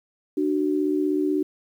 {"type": "tone pair together", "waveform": "sine", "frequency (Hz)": [298.8, 374.9], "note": ["D4", "F#4"], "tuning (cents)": [30, 23], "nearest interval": "major third", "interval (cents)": 393, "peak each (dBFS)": [-22, -24], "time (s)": [0.37, 1.43], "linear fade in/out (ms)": 5, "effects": ["9-bit"]}